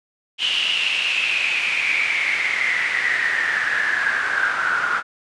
pink noise with band-pass filter sweep, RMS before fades -21 dBFS, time 0.38-5.03 s, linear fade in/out 50 ms, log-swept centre 3000 to 1400 Hz, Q 9.9, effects resampled to 22050 Hz

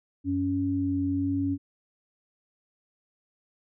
sine tone pair together, 93.5 / 279.1 Hz, F#2 / C#4, +19 / +12 cents, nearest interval octave + perfect fifth, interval 1893 cents, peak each -31 / -25 dBFS, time 0.24-1.58 s, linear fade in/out 50 ms, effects none

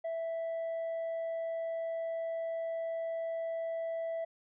sine tone with tanh clipping, 659.3 Hz, E5, in tune, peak -34 dBFS, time 0.04-4.25 s, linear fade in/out 10 ms, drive 2 dB, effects none

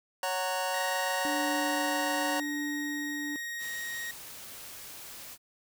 sawtooth chord, F# major, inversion second, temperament just, 555 / 740 / 925 Hz, C#5 / F#5 / A#5, +2 / 0 / -14 cents, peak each -30 dBFS, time 0.23-2.4 s, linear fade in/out 2 ms
40% pulse tone, 1877 Hz, A#6, 11 cents sharp, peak -34 dBFS, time 0.74-4.11 s, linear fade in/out 2 ms
triangle tone with tremolo, 293.7 Hz, D4, in tune, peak -30 dBFS, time 1.25-3.36 s, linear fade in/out 0 ms, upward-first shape triangle, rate 0.91 Hz, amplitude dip 35%
white noise, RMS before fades -45 dBFS, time 3.58-5.38 s, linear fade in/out 50 ms
effects none

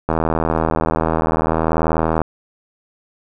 click train, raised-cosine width 1 ms, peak -3 dBFS, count 172, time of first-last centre 0.09-2.217 s, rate 80.4 Hz, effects none

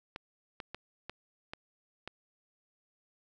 clicks, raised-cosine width 0.3 ms, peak -24 dBFS, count 6, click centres 0.161 / 0.602 / 0.746 / 1.096 / 1.535 / 2.076 s, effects none

